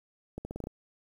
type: accelerating click train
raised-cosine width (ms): 2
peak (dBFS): -24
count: 7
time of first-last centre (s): 0.38-0.671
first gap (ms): 70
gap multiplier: 0.85
effects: 9-bit